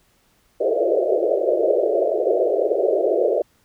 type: band-pass noise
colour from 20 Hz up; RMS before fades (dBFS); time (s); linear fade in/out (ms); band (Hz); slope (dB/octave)
white; -19; 0.6-3.42; 10; 350 to 650; 96
effects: pink hiss -61 dBFS RMS until 3.64 s